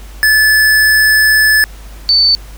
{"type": "tone pair in turn", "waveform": ["square", "sine"], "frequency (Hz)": [1733, 4526], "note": ["A6", "C#8"], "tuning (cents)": [-27, 35], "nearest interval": "octave + perfect fourth", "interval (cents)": 1662, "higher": "second", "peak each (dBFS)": [-7, -6], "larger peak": "second", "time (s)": [[0.23, 1.64], [2.09, 2.35]], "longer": "first", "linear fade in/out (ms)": 0, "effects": ["added 50 Hz sine -29 dBFS peak until 2.57 s", "pink hiss -39 dBFS RMS until 2.57 s"]}